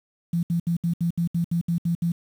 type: tone bursts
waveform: sine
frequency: 170 Hz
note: F3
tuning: 46 cents flat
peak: -20 dBFS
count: 11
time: 0.33-2.12 s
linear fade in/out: 5 ms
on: 100 ms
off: 69 ms
effects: 8-bit